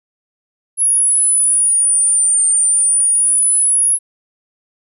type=exponential two-way sweep; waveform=sine; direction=down then up; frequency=10560 to 8910 to 10560 Hz; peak=-10 dBFS; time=0.77-3.99 s; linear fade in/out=50 ms; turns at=2.46 s; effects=none